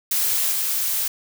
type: noise with level steps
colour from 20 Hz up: blue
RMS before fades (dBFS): -21 / -23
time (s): 0.11-1.08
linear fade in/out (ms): 5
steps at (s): 0.51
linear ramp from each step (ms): 10
effects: none